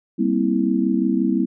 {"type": "chord", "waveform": "sine", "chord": "C dominant seventh", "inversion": "second", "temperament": "just", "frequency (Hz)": [196.22, 235.5, 261.6, 327], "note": ["G3", "Bb3", "C4", "E4"], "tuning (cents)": [2, 18, 0, -14], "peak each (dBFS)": -22, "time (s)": [0.18, 1.46], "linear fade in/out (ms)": 20, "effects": []}